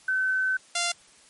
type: tone pair in turn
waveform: sine / 5% pulse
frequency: 1525 / 694.4 Hz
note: G6 / F5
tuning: -48 / -10 cents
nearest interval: octave + major second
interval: 1362 cents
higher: first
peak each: -22 / -13 dBFS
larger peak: second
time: 0.08-0.57 / 0.75-0.92 s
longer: first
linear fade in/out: 5 ms
effects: white hiss -55 dBFS RMS until 1.29 s + MP3 48 kbps